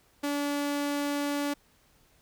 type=tone; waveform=sawtooth; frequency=287.6 Hz; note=D4; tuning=36 cents flat; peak=-24 dBFS; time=0.23-1.54 s; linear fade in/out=10 ms; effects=pink hiss -64 dBFS RMS until 2.21 s